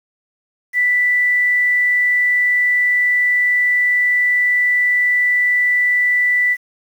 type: tone with quantisation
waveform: sine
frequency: 1975.5 Hz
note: B6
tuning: in tune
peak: -12 dBFS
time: 0.73-6.57 s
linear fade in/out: 50 ms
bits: 7
effects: none